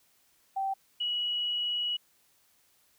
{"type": "tone pair in turn", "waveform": "sine", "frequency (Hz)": [777, 2921], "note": ["G5", "F#7"], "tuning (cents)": [-16, -23], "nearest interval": "octave + major seventh", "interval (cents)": 2293, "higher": "second", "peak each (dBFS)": [-28, -28], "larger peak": "neither", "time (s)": [[0.56, 0.74], [1, 1.97]], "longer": "second", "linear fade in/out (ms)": 10, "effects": ["white hiss -67 dBFS RMS until 2.98 s"]}